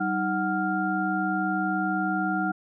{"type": "tone cluster", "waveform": "sine", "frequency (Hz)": [191.6, 311.5, 741, 1397], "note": ["G3", "D#4", "F#5", "F6"], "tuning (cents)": [-39, 2, 2, 0], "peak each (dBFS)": -29, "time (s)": [0, 2.52], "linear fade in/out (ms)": 10, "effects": []}